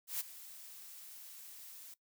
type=noise with ADSR envelope; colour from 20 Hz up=blue; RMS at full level=-36 dBFS; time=0.07-1.94 s; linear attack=130 ms; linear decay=19 ms; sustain=-16 dB; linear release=4 ms; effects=noise-tail reverb RT60 0.1 s tail -18 dB re dry